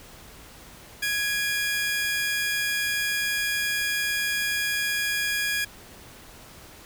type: tone pair together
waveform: sawtooth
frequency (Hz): 1661.2 / 2413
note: G#6 / D7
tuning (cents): 0 / +46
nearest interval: tritone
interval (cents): 646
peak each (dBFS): -22 / -26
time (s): 1.02-5.65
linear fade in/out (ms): 10
effects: pink hiss -47 dBFS RMS until 6.85 s